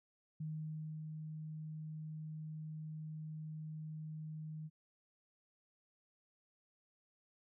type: tone with ADSR envelope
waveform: sine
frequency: 155.56 Hz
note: D#3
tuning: in tune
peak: -39 dBFS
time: 0.4-4.7 s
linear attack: 7 ms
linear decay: 620 ms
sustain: -4 dB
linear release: 41 ms
effects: none